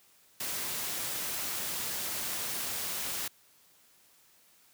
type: noise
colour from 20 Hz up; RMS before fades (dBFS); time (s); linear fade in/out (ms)
white; -35; 0.4-3.28; 5
effects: white hiss -63 dBFS RMS until 4.73 s + high-pass 60 Hz 12 dB/octave